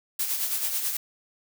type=noise with tremolo; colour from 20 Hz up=blue; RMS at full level=-26 dBFS; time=0.19-0.97 s; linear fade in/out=5 ms; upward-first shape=sine; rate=9.2 Hz; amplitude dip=50%; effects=none